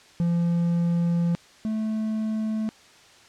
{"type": "tone pair in turn", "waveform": "triangle", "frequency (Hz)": [171.1, 218], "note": ["F3", "A3"], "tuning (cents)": [-35, -16], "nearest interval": "major third", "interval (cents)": 419, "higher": "second", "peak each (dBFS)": [-18, -22], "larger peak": "first", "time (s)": [[0.2, 1.35], [1.65, 2.69]], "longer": "first", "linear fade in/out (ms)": 0, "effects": ["white hiss -52 dBFS RMS until 3.28 s", "low-pass 6000 Hz 12 dB/octave"]}